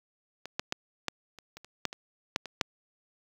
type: clicks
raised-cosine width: 0.2 ms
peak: -22 / -12 / -12 / -11 / -30 / -27 / -30 / -10 / -23 / -9 / -22 / -7 dBFS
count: 12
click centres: 0.456 / 0.595 / 0.724 / 1.083 / 1.387 / 1.57 / 1.646 / 1.853 / 1.929 / 2.361 / 2.457 / 2.612 s
effects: high-pass 100 Hz 12 dB/octave + 8-bit